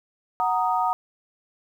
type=chord; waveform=sine; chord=D# minor; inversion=first; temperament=equal; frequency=740 / 932.3 / 1244.5 Hz; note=F#5 / A#5 / D#6; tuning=0 / 0 / 0 cents; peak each=-24 / -24 / -26 dBFS; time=0.4-0.93 s; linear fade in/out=0 ms; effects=9-bit